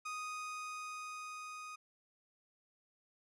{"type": "tone with level ramp", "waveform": "30% pulse", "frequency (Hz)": 1244.5, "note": "D#6", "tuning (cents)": 0, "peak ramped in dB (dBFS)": [-37, -43], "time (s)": [0.05, 1.76], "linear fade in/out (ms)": 10, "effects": ["resampled to 22050 Hz"]}